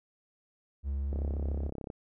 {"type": "tone with pitch glide", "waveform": "triangle", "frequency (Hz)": [69.3, 71.74], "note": ["C#2", "D2"], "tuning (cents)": [0, -40], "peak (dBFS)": -28, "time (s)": [0.83, 1.71], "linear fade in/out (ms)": 50, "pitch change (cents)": 60, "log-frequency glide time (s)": [1.01, 1.31]}
{"type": "click train", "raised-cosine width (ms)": 2, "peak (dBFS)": -26, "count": 27, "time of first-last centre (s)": [1.13, 1.902], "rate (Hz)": 33.7}
{"effects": []}